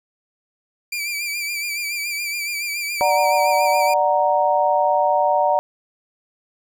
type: tone with vibrato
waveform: sawtooth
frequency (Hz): 2349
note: D7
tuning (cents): 0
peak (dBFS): -20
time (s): 0.92-3.94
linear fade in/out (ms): 5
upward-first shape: sine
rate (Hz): 7.1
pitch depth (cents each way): 50
type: chord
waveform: sine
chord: D augmented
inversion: none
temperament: equal with one note detuned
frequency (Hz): 590.7 / 740 / 932.3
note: D5 / F#5 / A#5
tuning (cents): +10 / 0 / 0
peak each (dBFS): -19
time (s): 3.01-5.59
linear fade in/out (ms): 0
effects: none